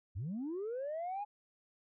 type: linear sweep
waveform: sine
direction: up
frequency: 77.78 to 841 Hz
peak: -35 dBFS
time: 0.15-1.25 s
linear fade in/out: 20 ms
effects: tanh soft clip ceiling -34 dBFS